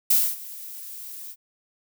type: noise with ADSR envelope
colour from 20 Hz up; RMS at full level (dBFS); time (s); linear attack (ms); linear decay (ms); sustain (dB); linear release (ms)
violet; -17; 0.1-1.36; 7; 250; -21; 58
effects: none